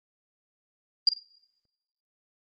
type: tone with echo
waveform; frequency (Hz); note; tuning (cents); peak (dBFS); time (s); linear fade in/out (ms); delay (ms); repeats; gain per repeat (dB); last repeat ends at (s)
sine; 4800; D8; +37; -15; 1.07-1.09; 2; 46; 3; -11; 1.228
effects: noise-tail reverb RT60 1.0 s tail -23 dB re dry + Opus 32 kbps